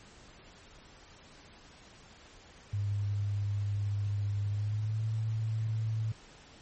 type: tone with pitch glide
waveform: sine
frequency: 101.7 to 110.27 Hz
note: G#2 to A2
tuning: -36 to +4 cents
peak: -29 dBFS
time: 2.73-6.12 s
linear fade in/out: 5 ms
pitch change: +140 cents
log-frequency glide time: 4.46-5.06 s
effects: pink hiss -55 dBFS RMS until 6.61 s + MP3 32 kbps